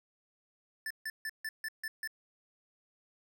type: tone bursts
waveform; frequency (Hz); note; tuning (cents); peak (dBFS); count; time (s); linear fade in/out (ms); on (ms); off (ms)
square; 1760; A6; 0; -36; 7; 0.86-2.075; 2; 45; 150
effects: none